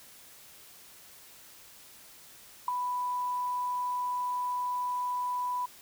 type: tone with ADSR envelope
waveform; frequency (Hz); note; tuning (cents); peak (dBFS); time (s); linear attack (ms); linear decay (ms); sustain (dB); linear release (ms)
sine; 990; B5; +4; -22; 2.68-5.66; 3; 8; -7; 8
effects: white hiss -53 dBFS RMS until 5.81 s